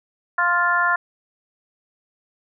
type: harmonic tone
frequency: 350 Hz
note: F4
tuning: 4 cents sharp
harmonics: 2 / 3 / 4 / 5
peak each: -26 / -21 / -20 / -22 dBFS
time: 0.38-0.96 s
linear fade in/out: 5 ms
effects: none